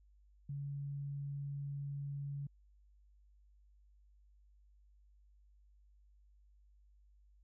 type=tone; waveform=sine; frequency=141.3 Hz; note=C#3; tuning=34 cents sharp; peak=-39 dBFS; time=0.49-2.47 s; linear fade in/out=5 ms; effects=added 50 Hz sine -63 dBFS peak until 7.43 s